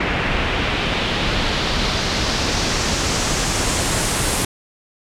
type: noise with low-pass filter sweep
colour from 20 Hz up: pink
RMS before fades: -20 dBFS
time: 0-4.45 s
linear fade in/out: 5 ms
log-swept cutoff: 2400 to 10000 Hz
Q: 1.7
effects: none